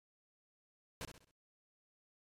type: noise with echo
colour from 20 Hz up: pink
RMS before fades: -43 dBFS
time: 1.01-1.05 s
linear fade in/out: 0 ms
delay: 65 ms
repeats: 4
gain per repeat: -8 dB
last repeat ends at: 1.31 s
effects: low-pass 11000 Hz 12 dB/octave + MP3 96 kbps